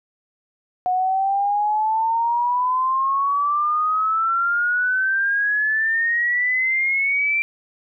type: exponential sweep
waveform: sine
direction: up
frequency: 726 to 2359 Hz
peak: -17 dBFS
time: 0.86-7.42 s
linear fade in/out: 0 ms
effects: none